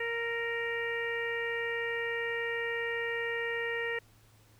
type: harmonic tone with a mistuned harmonic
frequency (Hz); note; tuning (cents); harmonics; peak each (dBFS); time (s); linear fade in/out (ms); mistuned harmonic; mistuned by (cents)
466.2; A#4; 0; 1 / 2 / 3 / 4 / 5 / 6; -35 / -45 / -46 / -34 / -41 / -45; 0-3.99; 5; 3; -26
effects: added 108 Hz sine -61 dBFS peak until 4.59 s + pink hiss -64 dBFS RMS until 4.59 s